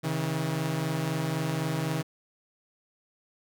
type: tone pair together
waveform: sawtooth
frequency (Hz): 136.12 / 160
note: C#3 / D#3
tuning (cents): -31 / +49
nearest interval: minor third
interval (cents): 280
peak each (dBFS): -28 / -25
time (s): 0.03-2.03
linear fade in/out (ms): 20
effects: none